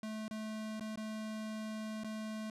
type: tone with dropouts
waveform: square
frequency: 217 Hz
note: A3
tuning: 24 cents flat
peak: -40 dBFS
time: 0.03-2.5 s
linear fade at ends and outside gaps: 2 ms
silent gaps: 0.281-0.31 / 0.797-0.808 / 0.958-0.974 / 2.036-2.044 s
effects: low-pass 10000 Hz 12 dB/octave